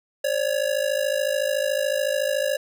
square ring-modulated tone, 562 Hz, C#5, 24 cents sharp, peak -19 dBFS, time 0.24-2.57 s, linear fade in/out 5 ms, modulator 26.9 Hz, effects none

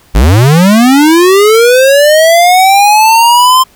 square linear sweep, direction up, 43.33 to 1046.5 Hz, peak -3 dBFS, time 0.14-3.64 s, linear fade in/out 20 ms, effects pink hiss -44 dBFS RMS until 3.75 s

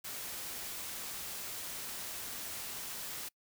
white noise, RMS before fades -42 dBFS, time 0.04-3.29 s, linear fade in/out 10 ms, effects noise-tail reverb RT60 0.1 s tail -25 dB re dry

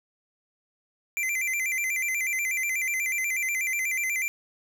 square tone with vibrato, 2200 Hz, C#7, 14 cents flat, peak -26 dBFS, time 1.17-4.28 s, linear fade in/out 0 ms, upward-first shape square, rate 8.2 Hz, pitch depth 120 cents each way, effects none

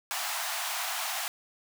pink high-pass noise, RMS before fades -33 dBFS, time 0.11-1.28 s, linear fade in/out 0 ms, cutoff 660 Hz, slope 96 dB/octave, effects none

